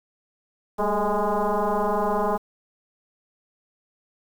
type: tone with frequency modulation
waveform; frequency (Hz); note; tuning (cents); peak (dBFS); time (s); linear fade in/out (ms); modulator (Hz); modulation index
sine; 196.6; G3; +5; -20; 0.78-2.38; 20; 208; 4.6
effects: 8-bit